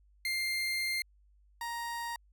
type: tone pair in turn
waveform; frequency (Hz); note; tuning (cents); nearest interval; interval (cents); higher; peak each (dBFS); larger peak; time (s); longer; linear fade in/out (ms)
30% pulse; 2105 / 937.7; C7 / A#5; +10 / +10; octave + major second; 1400; first; -28 / -33; first; 0.25-1.02 / 1.61-2.16; first; 2
effects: added 50 Hz sine -61 dBFS peak until 2.32 s